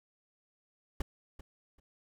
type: noise with echo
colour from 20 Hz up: brown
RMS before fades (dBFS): -31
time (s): 1-1.02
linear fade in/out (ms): 5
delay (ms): 390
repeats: 2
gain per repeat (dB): -15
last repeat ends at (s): 1.8
effects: none